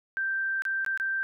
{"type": "tone with dropouts", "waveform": "sine", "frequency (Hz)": 1568, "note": "G6", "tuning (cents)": 0, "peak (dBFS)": -26, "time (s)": [0.17, 1.23], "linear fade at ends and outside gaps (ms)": 0, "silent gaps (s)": [[0.621, 0.652], [0.848, 0.863], [0.975, 0.999]], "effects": []}